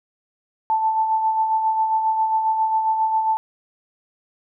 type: tone with tremolo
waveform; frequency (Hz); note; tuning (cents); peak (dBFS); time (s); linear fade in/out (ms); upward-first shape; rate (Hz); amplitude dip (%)
sine; 881; A5; +2; -15; 0.7-3.37; 0; sine; 7.4; 45
effects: none